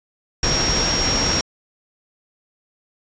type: tone in noise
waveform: sine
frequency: 5588 Hz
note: F8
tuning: in tune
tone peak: -20 dBFS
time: 0.43-1.41 s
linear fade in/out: 2 ms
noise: pink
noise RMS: -21 dBFS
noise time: 0.43-1.41 s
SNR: -2 dB
effects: resampled to 16000 Hz